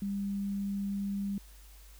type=tone; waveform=sine; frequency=199.3 Hz; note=G3; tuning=29 cents sharp; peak=-31 dBFS; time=0.02-1.38 s; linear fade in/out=2 ms; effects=added 50 Hz sine -51 dBFS peak until 1.99 s + white hiss -59 dBFS RMS until 1.99 s